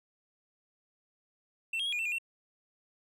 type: tone with pitch steps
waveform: triangle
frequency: 2687 / 3241 / 3318 / 2437 / 2681 / 2431 / 2709 Hz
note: E7 / G#7 / G#7 / D#7 / E7 / D#7 / E7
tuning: +33 / -43 / -2 / -37 / +29 / -41 / +47 cents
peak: -29 dBFS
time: 1.73-2.185 s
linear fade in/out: 5 ms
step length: 65 ms
effects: none